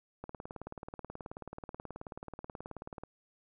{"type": "click train", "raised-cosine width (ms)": 1, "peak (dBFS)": -28, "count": 53, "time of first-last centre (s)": [0.24, 3.036], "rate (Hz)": 18.6, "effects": []}